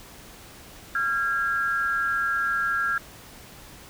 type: tone pair together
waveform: sine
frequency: 1374.9 / 1635 Hz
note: F6 / G#6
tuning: -27 / -28 cents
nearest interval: minor third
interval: 299 cents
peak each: -25 dBFS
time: 0.95-2.98 s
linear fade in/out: 2 ms
effects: pink hiss -46 dBFS RMS until 3.89 s